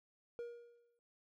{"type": "tone with exponential decay", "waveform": "triangle", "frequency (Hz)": 474.2, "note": "A#4", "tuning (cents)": 30, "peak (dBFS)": -38, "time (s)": [0.39, 0.99], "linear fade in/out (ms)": 0, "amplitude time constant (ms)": 130, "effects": []}